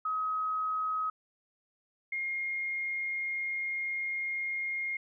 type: tone pair in turn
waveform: sine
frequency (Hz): 1269 / 2134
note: D#6 / C7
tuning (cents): +34 / +34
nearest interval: major sixth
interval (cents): 900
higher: second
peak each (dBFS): -29 / -31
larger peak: first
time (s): 0.05-1.1 / 2.12-4.97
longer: second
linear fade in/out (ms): 5
effects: none